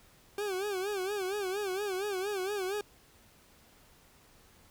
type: tone with vibrato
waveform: 40% pulse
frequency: 392 Hz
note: G4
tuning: in tune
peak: -31 dBFS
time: 0.38-2.81 s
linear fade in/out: 2 ms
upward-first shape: sine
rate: 4.3 Hz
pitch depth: 120 cents each way
effects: pink hiss -61 dBFS RMS until 4.7 s